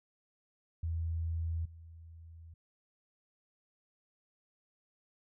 sine tone with level steps, 82.41 Hz, E2, in tune, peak -32 / -49 dBFS, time 0.83-2.54 s, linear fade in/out 5 ms, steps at 1.65 s, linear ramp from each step 5 ms, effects none

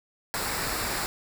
pink noise with comb filter, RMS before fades -30 dBFS, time 0.34-1.06 s, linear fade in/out 0 ms, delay 0.32 ms, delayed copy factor -0.55, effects none

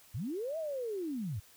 sine linear two-way sweep, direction up then down, 84.1 to 661 to 84.1 Hz, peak -34 dBFS, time 0.14-1.4 s, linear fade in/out 10 ms, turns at 0.58 s, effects white hiss -60 dBFS RMS until 1.56 s

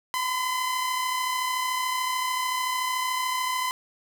sawtooth tone pair together, 987.4 / 1021 Hz, B5 / C6, -1 / -43 cents, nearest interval minor second, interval 58 cents, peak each -30 / -22 dBFS, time 0.14-3.71 s, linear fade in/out 0 ms, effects none

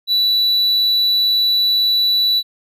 triangle tone, 3951 Hz, B7, in tune, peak -11 dBFS, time 0.07-2.43 s, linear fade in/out 50 ms, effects none

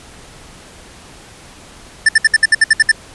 square tone bursts, 1775 Hz, A6, 15 cents sharp, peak -6 dBFS, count 10, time 2.06-2.917 s, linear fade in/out 5 ms, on 29 ms, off 63 ms, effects pink hiss -39 dBFS RMS until 3.14 s + resampled to 24000 Hz

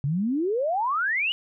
sine exponential sweep, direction up, 132.7 to 3000 Hz, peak -22 dBFS, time 0.04-1.32 s, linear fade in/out 0 ms, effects none

